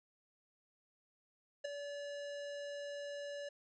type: tone with ADSR envelope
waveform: square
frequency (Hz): 574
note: D5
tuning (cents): -40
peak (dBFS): -35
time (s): 1.64-3.49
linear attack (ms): 12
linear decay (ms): 6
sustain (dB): -8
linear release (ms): 6
effects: resampled to 16000 Hz